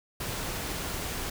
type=noise; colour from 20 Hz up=pink; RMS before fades=-34 dBFS; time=0.2-1.3 s; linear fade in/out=5 ms; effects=none